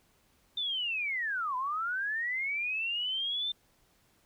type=linear two-way sweep; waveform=sine; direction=down then up; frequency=3600 to 987.8 to 3600 Hz; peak=-30 dBFS; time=0.57-3.52 s; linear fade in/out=5 ms; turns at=1.56 s; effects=pink hiss -68 dBFS RMS until 4.25 s